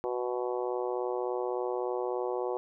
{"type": "harmonic tone", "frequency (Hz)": 123.47, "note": "B2", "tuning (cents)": 0, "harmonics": [3, 4, 5, 6, 7, 8, 9], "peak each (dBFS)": [-33, -34, -40, -40, -40, -44, -46], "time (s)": [0.04, 2.57], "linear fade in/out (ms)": 0, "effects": []}